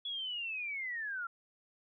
sine linear sweep, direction down, 3400 to 1350 Hz, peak -36 dBFS, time 0.05-1.27 s, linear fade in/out 5 ms, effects none

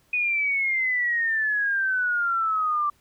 sine exponential sweep, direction down, 2489 to 1170 Hz, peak -21 dBFS, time 0.13-2.9 s, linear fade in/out 5 ms, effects pink hiss -63 dBFS RMS until 3 s

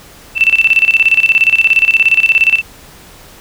sine tone with tremolo, 2666 Hz, E7, 19 cents sharp, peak -4 dBFS, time 0.35-2.62 s, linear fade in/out 50 ms, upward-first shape square, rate 17 Hz, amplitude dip 80%, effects pink hiss -38 dBFS RMS until 3.4 s

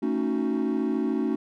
triangle chord, D# half-diminished seventh, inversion second, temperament equal with one note detuned, 223.6 / 277.2 / 311.1 / 370 Hz, A3 / C#4 / D#4 / F#4, +28 / 0 / 0 / 0 cents, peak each -26 / -25 / -27 / -28 dBFS, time 0.02-1.36 s, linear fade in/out 10 ms, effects tanh soft clip ceiling -15 dBFS

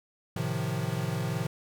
square chord, F dominant seventh, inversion first, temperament equal, 110 / 130.81 / 155.56 / 174.61 Hz, A2 / C3 / Eb3 / F3, 0 / 0 / 0 / 0 cents, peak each -36 / -34 / -35 / -36 dBFS, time 0.36-1.47 s, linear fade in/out 5 ms, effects none

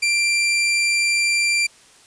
sawtooth tone, 2364 Hz, D7, 11 cents sharp, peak -13 dBFS, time 0.02-1.67 s, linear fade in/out 10 ms, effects white hiss -50 dBFS RMS until 2.06 s + resampled to 22050 Hz

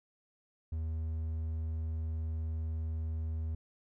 triangle tone, 79.9 Hz, D#2, 47 cents sharp, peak -31 dBFS, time 0.72-3.55 s, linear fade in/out 5 ms, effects none

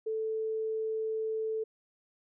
sine tone, 440 Hz, A4, in tune, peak -30 dBFS, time 0.06-1.64 s, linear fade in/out 10 ms, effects none

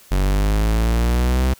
45% pulse linear sweep, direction up, 46.23 to 65.41 Hz, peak -15 dBFS, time 0.11-1.54 s, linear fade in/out 10 ms, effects white hiss -48 dBFS RMS until 1.59 s

